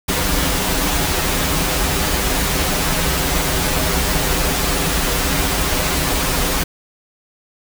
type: noise with comb filter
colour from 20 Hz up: pink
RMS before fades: -18 dBFS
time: 0.08-6.64 s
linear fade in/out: 10 ms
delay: 8.9 ms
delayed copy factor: -1
effects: none